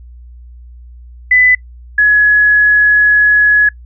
sine tone pair in turn, 2000 / 1687.1 Hz, B6 / G#6, +21 / +27 cents, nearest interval minor third, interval 294 cents, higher first, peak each -5 dBFS, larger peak neither, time 1.31-1.55 / 1.98-3.69 s, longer second, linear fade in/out 5 ms, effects noise-tail reverb RT60 0.1 s tail -24 dB re dry + added 60 Hz sine -32 dBFS peak until 3.85 s

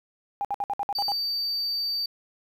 sine tone bursts, 809 Hz, G#5, 46 cents flat, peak -24 dBFS, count 8, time 0.41-1.119 s, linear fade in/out 0 ms, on 37 ms, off 59 ms
triangle tone, 4617 Hz, D8, 30 cents flat, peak -24 dBFS, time 0.95-2.06 s, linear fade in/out 5 ms
effects tanh soft clip ceiling -17 dBFS + 10-bit

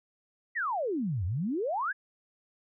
sine exponential two-way sweep, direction down then up, 2028 to 82.5 to 1732 Hz, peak -28 dBFS, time 0.55-1.93 s, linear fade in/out 20 ms, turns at 1.25 s, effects none

